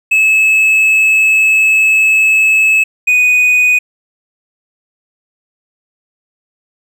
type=tone pair in turn; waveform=triangle; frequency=2595 / 2485 Hz; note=E7 / D#7; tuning=-28 / -3 cents; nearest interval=minor second; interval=75 cents; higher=first; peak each=-5 dBFS; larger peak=neither; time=0.11-2.84 / 3.07-3.79 s; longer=first; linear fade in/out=10 ms; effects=none